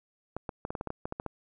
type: clicks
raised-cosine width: 1 ms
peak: -20 dBFS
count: 12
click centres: 0.366 / 0.492 / 0.651 / 0.705 / 0.752 / 0.811 / 0.873 / 0.904 / 1.055 / 1.124 / 1.199 / 1.263 s
effects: none